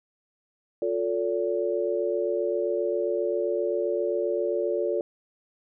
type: tone cluster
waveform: sine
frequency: 355.9 / 443.5 / 571 Hz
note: F4 / A4 / D5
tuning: +33 / +14 / -49 cents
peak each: -28 dBFS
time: 0.82-5.01 s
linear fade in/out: 2 ms
effects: none